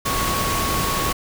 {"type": "tone in noise", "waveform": "sine", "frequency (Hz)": 1108.7, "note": "C#6", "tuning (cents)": 0, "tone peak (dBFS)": -24, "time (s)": [0.05, 1.13], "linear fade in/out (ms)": 10, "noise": "pink", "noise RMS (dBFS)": -23, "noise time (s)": [0.05, 1.13], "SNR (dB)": -4, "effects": []}